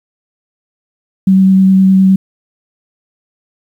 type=tone with vibrato; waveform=sine; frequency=190.4 Hz; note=F#3; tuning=50 cents sharp; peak=-4 dBFS; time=1.27-2.16 s; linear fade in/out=5 ms; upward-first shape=sine; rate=9.7 Hz; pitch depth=10 cents each way; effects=7-bit